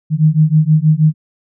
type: beating tone pair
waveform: sine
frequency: 152.2 / 158.5 Hz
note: D#3 / D#3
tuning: -38 / +32 cents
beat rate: 6.3 Hz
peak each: -11 dBFS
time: 0.1-1.14 s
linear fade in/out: 50 ms
effects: none